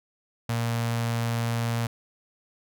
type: tone with notch filter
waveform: sawtooth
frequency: 116.54 Hz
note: A#2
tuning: in tune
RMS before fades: -27 dBFS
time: 0.49-1.87 s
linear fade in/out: 5 ms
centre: 340 Hz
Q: 1.6
effects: none